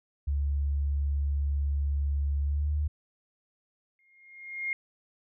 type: tone with pitch glide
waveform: sine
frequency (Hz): 71 to 74.53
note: C#2 to D2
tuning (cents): +42 to +26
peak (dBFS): -25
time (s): 0.27-2.88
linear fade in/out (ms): 10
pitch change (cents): +84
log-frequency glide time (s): 2.43-2.73
type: tone with exponential growth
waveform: sine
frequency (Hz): 2133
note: C7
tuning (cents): +33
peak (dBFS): -26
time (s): 3.99-4.73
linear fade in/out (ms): 1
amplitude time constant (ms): 160
effects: none